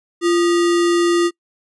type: tone with sample-and-hold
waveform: sine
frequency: 344.6 Hz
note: F4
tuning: 23 cents flat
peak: -12 dBFS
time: 0.21-1.31 s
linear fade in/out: 50 ms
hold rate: 1575 Hz
effects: noise-tail reverb RT60 0.1 s tail -25 dB re dry + resampled to 22050 Hz